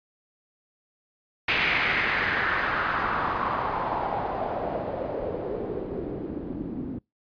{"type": "noise with low-pass filter sweep", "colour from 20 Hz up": "white", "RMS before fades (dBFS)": -28, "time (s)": [1.48, 6.99], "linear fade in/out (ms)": 5, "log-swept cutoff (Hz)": [2500, 250], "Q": 3, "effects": ["noise-tail reverb RT60 0.2 s tail -26 dB re dry", "resampled to 11025 Hz"]}